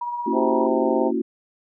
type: tone with tremolo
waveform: sine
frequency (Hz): 960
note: B5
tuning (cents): -49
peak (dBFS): -23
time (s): 0.01-0.67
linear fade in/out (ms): 5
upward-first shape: triangle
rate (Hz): 17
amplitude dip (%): 45
type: chord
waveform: sine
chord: F# dominant seventh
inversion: first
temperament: just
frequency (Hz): 231.2 / 277.5 / 333 / 370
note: A#3 / C#4 / E4 / F#4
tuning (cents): -14 / +2 / +18 / 0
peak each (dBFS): -26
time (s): 0.26-1.22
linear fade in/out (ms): 10
type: harmonic tone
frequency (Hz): 130.1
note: C3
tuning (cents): -9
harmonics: 3 / 4 / 5 / 6 / 7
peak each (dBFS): -26 / -24 / -27 / -30 / -28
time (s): 0.32-1.12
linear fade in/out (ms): 50
effects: none